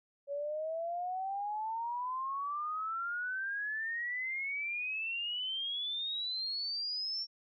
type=exponential sweep; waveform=sine; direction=up; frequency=558 to 5500 Hz; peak=-34 dBFS; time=0.27-7.27 s; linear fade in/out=50 ms; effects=none